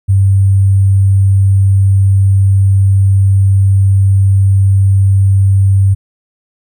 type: tone with sample-and-hold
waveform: sine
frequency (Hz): 97.3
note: G2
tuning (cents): -12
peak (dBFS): -5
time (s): 0.08-5.95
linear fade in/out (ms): 20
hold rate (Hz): 8820
effects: none